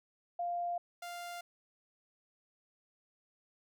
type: tone pair in turn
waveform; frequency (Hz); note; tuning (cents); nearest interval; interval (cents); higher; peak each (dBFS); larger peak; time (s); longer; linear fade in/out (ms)
sine / sawtooth; 698 / 698; F5 / F5; -1 / -1; unison; 0; neither; -33 / -38; first; 0.39-0.78 / 1.02-1.41; neither; 5
effects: none